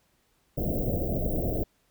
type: band-stop noise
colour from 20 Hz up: pink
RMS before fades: -28 dBFS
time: 0.57-1.64 s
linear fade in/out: 10 ms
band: 700 to 16000 Hz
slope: 96 dB/octave
effects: pink hiss -69 dBFS RMS until 1.9 s